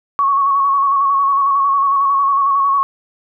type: tone with vibrato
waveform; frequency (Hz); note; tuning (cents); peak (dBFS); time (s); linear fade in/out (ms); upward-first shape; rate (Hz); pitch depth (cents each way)
sine; 1108.7; C#6; 0; -11; 0.19-2.83; 0; square; 11; 29
effects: none